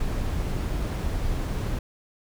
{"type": "noise", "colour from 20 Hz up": "brown", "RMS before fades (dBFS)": -27, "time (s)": [0, 1.79], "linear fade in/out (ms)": 5, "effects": []}